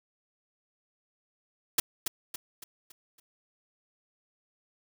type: noise with echo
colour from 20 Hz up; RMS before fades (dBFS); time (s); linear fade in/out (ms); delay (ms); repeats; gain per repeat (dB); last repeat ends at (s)
white; -23; 1.78-1.8; 5; 280; 5; -7; 3.2
effects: none